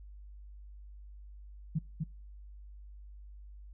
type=tone with echo; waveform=sine; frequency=156.8 Hz; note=D#3; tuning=14 cents sharp; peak=-27 dBFS; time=1.75-1.79 s; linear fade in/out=10 ms; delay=250 ms; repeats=1; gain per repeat=-3 dB; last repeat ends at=2.04 s; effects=noise-tail reverb RT60 0.4 s tail -26 dB re dry + added 50 Hz sine -47 dBFS peak until 3.73 s

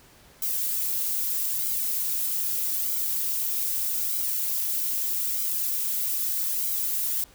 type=noise with flanger; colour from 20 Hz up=violet; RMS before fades=-27 dBFS; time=0.42-7.24 s; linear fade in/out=2 ms; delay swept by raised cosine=1.1 to 4.4 ms; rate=0.8 Hz; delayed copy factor=-0.8; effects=pink hiss -54 dBFS RMS until 7.34 s

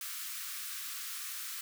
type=high-pass noise; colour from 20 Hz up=white; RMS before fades=-41 dBFS; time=0.01-1.61 s; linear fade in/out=2 ms; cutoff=1100 Hz; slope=96 dB/octave; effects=none

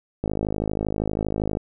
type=click train; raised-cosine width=2 ms; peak=-11 dBFS; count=71; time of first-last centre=0.24-1.571 s; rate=52.6 Hz; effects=none

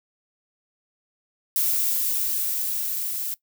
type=noise with level ramp; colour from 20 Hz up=violet; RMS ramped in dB=-22 to -29 dBFS; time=1.56-3.34 s; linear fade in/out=0 ms; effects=noise-tail reverb RT60 0.1 s tail -19 dB re dry

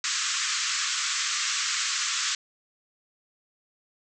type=band-pass noise; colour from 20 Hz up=white; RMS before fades=-28 dBFS; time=0.04-2.35 s; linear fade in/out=2 ms; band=1100 to 7700 Hz; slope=96 dB/octave; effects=none

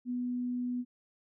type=tone; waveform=sine; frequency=246.7 Hz; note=B3; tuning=2 cents flat; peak=-31 dBFS; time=0.05-0.85 s; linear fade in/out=50 ms; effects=none

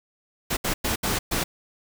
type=noise bursts at uneven times; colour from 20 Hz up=pink; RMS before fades=-25 dBFS; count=5; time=0.5-0.57 / 0.64-0.74 / 0.84-0.96 / 1.03-1.19 / 1.31-1.44 s; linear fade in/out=10 ms; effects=none

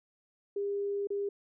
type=tone with dropouts; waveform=sine; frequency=402.7 Hz; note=G4; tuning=47 cents sharp; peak=-30 dBFS; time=0.56-1.29 s; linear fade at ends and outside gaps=5 ms; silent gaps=1.072-1.103 s; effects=none

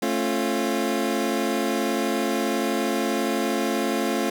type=chord; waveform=25% pulse; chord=A augmented; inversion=none; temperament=equal with one note detuned; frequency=220 / 272.3 / 349.2 Hz; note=A3 / C#4 / E#4; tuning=0 / -31 / 0 cents; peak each=-23 dBFS; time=0.02-4.3 s; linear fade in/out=5 ms; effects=none

